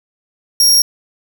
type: tone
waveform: sawtooth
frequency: 5588 Hz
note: F8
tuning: in tune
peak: -5 dBFS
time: 0.6-0.82 s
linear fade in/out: 2 ms
effects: none